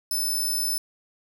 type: tone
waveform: 10% pulse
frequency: 5274 Hz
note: E8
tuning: in tune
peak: -18 dBFS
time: 0.11-0.78 s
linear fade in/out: 2 ms
effects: 9-bit

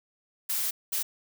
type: noise bursts at uneven times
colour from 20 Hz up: blue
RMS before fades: -29 dBFS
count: 2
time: 0.49-0.71 / 0.92-1.03 s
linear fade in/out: 10 ms
effects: none

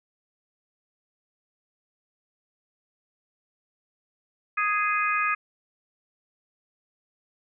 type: harmonic tone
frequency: 415.3 Hz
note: G#4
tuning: in tune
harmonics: 3 / 4 / 5 / 6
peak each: -25 / -29 / -31 / -28 dBFS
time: 4.57-5.35 s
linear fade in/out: 10 ms
effects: none

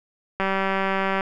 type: click train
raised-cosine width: 0.5 ms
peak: -9 dBFS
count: 157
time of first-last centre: 0.4-1.208 s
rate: 193 Hz
effects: none

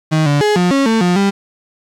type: tone with pitch steps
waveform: 35% pulse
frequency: 156.8 / 144.7 / 419.8 / 178.2 / 274.6 / 224.1 / 177.7 / 198.2 Hz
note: D#3 / D3 / G#4 / F3 / C#4 / A3 / F3 / G3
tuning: +14 / -25 / +19 / +35 / -16 / +32 / +30 / +19 cents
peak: -9 dBFS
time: 0.11-1.31 s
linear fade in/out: 20 ms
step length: 150 ms
effects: low-pass 7000 Hz 12 dB/octave + 8-bit

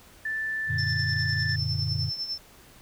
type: tone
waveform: sine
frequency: 1762 Hz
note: A6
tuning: 2 cents sharp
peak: -27 dBFS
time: 0.25-1.56 s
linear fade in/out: 5 ms
type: chord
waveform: sine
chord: Gb augmented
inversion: none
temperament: equal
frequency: 92.5 / 116.54 / 146.83 Hz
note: Gb2 / Bb2 / D3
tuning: 0 / 0 / 0 cents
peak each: -30 dBFS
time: 0.67-2.12 s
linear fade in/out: 50 ms
type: tone with tremolo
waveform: sine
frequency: 5320 Hz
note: E8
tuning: 15 cents sharp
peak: -27 dBFS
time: 0.78-2.38 s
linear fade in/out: 5 ms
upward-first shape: sine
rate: 9.9 Hz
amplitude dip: 65%
effects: tanh soft clip ceiling -15 dBFS + pink hiss -53 dBFS RMS until 2.81 s

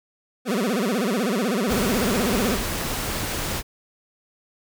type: tone with vibrato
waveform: 25% pulse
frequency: 220 Hz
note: A3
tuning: in tune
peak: -17 dBFS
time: 0.45-2.59 s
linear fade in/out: 50 ms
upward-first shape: sine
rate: 16 Hz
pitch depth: 280 cents each way
type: noise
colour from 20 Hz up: pink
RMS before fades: -27 dBFS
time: 1.67-3.63 s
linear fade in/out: 50 ms
effects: none

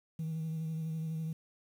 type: tone with vibrato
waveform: sine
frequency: 160 Hz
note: D#3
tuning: 49 cents sharp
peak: -32 dBFS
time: 0.19-1.33 s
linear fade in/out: 5 ms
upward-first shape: sine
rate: 12 Hz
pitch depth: 28 cents each way
effects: tanh soft clip ceiling -32 dBFS + 10-bit

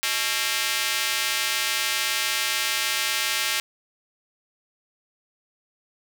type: tone with high-pass filter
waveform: square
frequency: 123.47 Hz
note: B2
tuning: in tune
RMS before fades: -25 dBFS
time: 0.03-3.6 s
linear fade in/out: 0 ms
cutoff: 2300 Hz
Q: 0.99
effects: none

